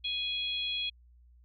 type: harmonic tone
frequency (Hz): 830.6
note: G#5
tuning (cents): 0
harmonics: 3 / 4 / 5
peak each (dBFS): -38 / -32 / -41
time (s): 0.04-0.9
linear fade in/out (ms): 10
effects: added 60 Hz sine -56 dBFS peak until 1.44 s